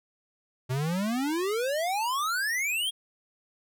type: exponential sweep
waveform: square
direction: up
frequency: 123.47 to 3322 Hz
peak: -27 dBFS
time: 0.69-2.91 s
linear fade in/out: 20 ms
effects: none